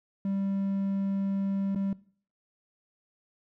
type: tone with dropouts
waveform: triangle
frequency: 196 Hz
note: G3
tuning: in tune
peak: -25 dBFS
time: 0.25-1.93 s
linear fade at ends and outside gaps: 2 ms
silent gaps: 1.749-1.758 s
effects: noise-tail reverb RT60 0.5 s tail -20 dB re dry